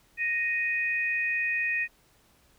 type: tone pair together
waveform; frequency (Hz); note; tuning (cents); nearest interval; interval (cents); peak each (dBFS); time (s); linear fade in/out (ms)
sine; 1864.7 / 2489; A#6 / D#7; 0 / 0; perfect fourth; 500; -28; 0.17-1.88; 50
effects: pink hiss -63 dBFS RMS until 2.58 s